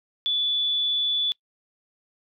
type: tone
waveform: sine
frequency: 3458 Hz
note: A7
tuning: 31 cents flat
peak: -21 dBFS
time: 0.26-1.32 s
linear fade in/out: 0 ms
effects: noise-tail reverb RT60 0.1 s tail -23 dB re dry